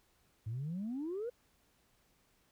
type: exponential sweep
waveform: sine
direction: up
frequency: 103.83 to 502 Hz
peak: -35 dBFS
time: 0.46-1.3 s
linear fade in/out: 10 ms
effects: tanh soft clip ceiling -33 dBFS + pink hiss -72 dBFS RMS until 2.51 s